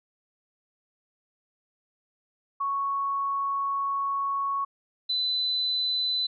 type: tone pair in turn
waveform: sine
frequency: 1108.7 / 4010 Hz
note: C#6 / B7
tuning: 0 / +26 cents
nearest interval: octave + minor seventh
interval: 2226 cents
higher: second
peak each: -25 / -24 dBFS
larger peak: second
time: 2.6-4.65 / 5.09-6.27 s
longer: first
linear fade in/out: 10 ms
effects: none